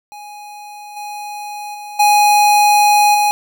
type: tone with level steps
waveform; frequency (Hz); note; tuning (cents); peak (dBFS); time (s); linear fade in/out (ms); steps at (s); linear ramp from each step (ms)
square; 830.6; G#5; 0; -32 / -26 / -29 / -9 / -12; 0.12-3.31; 0; 0.96 / 1.74 / 1.99 / 3.14; 10
effects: none